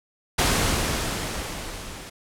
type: noise with level ramp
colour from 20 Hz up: pink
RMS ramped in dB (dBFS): -19 to -39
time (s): 0.38-2.1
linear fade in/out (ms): 10
effects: low-pass 11000 Hz 12 dB/octave